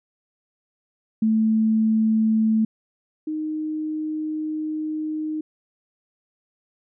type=tone pair in turn; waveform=sine; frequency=220 / 309.6 Hz; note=A3 / D#4; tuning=0 / -9 cents; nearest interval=tritone; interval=591 cents; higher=second; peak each=-16 / -24 dBFS; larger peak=first; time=1.22-2.65 / 3.27-5.41 s; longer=second; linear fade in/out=5 ms; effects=none